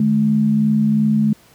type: tone pair together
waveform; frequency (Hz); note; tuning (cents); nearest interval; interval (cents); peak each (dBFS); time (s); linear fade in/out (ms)
sine; 151.5 / 214.3; D#3 / A3; -46 / -45; tritone; 601; -20 / -13; 0-1.33; 2
effects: pink hiss -50 dBFS RMS until 1.54 s + high-pass 80 Hz 12 dB/octave